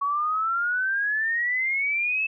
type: exponential sweep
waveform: sine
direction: up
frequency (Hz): 1115 to 2637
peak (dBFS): -22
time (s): 0.01-2.27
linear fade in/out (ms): 10
effects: none